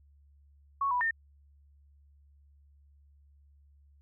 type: tone with pitch steps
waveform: sine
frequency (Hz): 1108 / 985 / 1816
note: C#6 / B5 / A#6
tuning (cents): -1 / -5 / -46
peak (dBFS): -26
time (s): 0.81-1.11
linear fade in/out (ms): 5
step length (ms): 100
effects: added 71 Hz sine -58 dBFS peak until 4.01 s